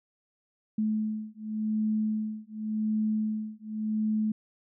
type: beating tone pair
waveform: sine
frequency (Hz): 215.4 / 216.29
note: A3 / A3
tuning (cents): -37 / -29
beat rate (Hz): 0.89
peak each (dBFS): -30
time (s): 0.78-4.32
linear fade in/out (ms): 5
effects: none